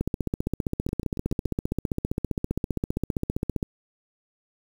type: two click trains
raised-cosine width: 3 ms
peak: -12 / -21 dBFS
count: 56 / 5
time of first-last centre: 0.01-3.628 / 0.89-1.455 s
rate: 15.2 / 7.08 Hz
effects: 7-bit